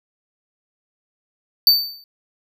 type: tone with exponential decay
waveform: square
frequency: 4571 Hz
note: D8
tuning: 48 cents flat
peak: -7 dBFS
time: 1.67-2.04 s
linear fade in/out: 1 ms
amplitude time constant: 80 ms
effects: none